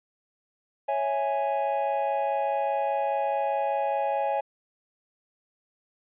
triangle chord, C# minor, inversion none, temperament equal, 554.4 / 659.3 / 830.6 Hz, C#5 / E5 / G#5, 0 / 0 / 0 cents, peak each -27 / -29 / -25 dBFS, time 0.88-4.41 s, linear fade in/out 10 ms, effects resampled to 8000 Hz

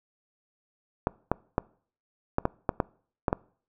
clicks, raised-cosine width 1 ms, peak -9 dBFS, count 9, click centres 1.071 / 1.316 / 1.581 / 2.384 / 2.454 / 2.692 / 2.802 / 3.282 / 3.329 s, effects noise-tail reverb RT60 0.5 s tail -24 dB re dry

